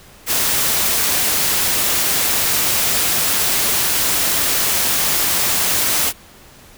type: noise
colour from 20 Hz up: white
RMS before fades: -17 dBFS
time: 0.26-6.13 s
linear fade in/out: 50 ms
effects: pink hiss -44 dBFS RMS until 6.77 s